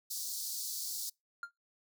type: high-pass noise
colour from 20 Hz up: pink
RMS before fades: -39 dBFS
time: 0.1-1.1 s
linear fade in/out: 10 ms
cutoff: 4300 Hz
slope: 48 dB/octave
type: tone with exponential decay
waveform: triangle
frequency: 1396.9 Hz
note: F6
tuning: in tune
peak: -32 dBFS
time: 1.43-1.51 s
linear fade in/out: 2 ms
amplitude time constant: 17 ms
effects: noise-tail reverb RT60 0.2 s tail -26 dB re dry